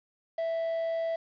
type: tone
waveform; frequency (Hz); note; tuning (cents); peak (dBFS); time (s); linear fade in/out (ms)
triangle; 659.3; E5; 0; -26; 0.38-1.16; 5
effects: resampled to 11025 Hz + 9-bit